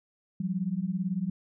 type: beating tone pair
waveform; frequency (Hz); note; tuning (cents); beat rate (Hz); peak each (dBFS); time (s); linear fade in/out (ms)
sine; 174.61 / 192.61; F3 / G3; 0 / -30; 18; -31 / -30; 0.4-1.3; 5
effects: none